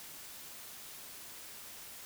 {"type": "silence", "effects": ["white hiss -49 dBFS RMS until 2.05 s"]}